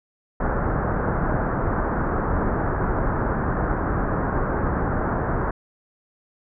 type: low-pass noise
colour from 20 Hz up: pink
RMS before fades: -23 dBFS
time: 0.4-5.51 s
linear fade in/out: 5 ms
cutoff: 1600 Hz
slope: 48 dB/octave
effects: none